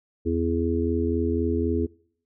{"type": "harmonic tone", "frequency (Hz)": 83.9, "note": "E2", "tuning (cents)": 31, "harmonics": [1, 3, 4, 5], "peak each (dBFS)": [-27, -27, -27, -27], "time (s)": [0.25, 1.87], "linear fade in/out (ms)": 20, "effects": ["noise-tail reverb RT60 0.6 s tail -23 dB re dry"]}